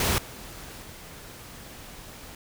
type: noise with level steps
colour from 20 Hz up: pink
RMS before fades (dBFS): -24 / -42 / -44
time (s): 0-2.35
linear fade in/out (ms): 2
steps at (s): 0.18 / 0.82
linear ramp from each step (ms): 2
effects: none